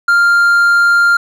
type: tone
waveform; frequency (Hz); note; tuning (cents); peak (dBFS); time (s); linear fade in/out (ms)
triangle; 1396.9; F6; 0; -5; 0.08-1.17; 5
effects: none